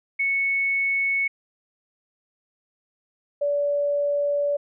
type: tone pair in turn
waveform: sine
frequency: 2210 / 576.1 Hz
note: C#7 / D5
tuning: -6 / -33 cents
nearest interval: octave + major seventh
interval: 2327 cents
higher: first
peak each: -20 dBFS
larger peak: neither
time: 0.19-1.28 / 3.41-4.57 s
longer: second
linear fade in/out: 10 ms
effects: none